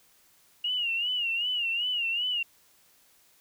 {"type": "tone with vibrato", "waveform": "sine", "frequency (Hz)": 2845, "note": "F7", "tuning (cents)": 31, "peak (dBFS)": -26, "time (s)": [0.64, 2.43], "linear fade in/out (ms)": 5, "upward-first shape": "sine", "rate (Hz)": 2.6, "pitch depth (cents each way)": 98, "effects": ["white hiss -62 dBFS RMS until 3.4 s"]}